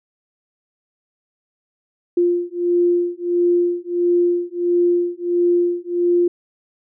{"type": "beating tone pair", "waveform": "sine", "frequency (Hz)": [349.2, 350.7], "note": ["F4", "F4"], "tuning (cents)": [0, 7], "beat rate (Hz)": 1.5, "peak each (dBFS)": [-18, -18], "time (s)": [2.17, 6.28], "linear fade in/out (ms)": 5, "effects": []}